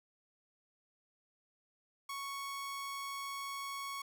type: tone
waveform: sawtooth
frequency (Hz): 1108.7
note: C#6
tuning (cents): 0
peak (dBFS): -36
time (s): 2.09-4.02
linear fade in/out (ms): 5
effects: none